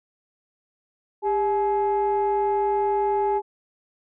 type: tone pair together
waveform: sine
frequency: 400.8 / 849.3 Hz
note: G4 / G#5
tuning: +38 / +39 cents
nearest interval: octave + minor second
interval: 1301 cents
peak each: -21 dBFS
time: 1.22-3.42 s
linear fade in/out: 50 ms
effects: tanh soft clip ceiling -15 dBFS